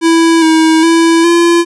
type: tone with pitch steps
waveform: square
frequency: 330.1 / 320 / 331.1 / 341.2 Hz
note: E4 / D#4 / E4 / F4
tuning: +2 / +49 / +8 / -40 cents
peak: -6 dBFS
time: 0.01-1.65 s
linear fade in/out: 50 ms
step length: 410 ms
effects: resampled to 24000 Hz